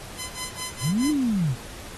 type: tone with tremolo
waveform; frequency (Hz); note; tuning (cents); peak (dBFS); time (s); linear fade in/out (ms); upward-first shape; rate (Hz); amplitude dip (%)
5% pulse; 1017; C6; -50; -19; 0.16-1.15; 50; sine; 4.7; 90
type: linear two-way sweep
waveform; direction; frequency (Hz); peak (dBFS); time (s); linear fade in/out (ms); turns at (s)
sine; up then down; 110 to 310 to 110; -20; 0.81-1.56; 50; 1.1
effects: pink hiss -41 dBFS RMS until 1.97 s + AAC 32 kbps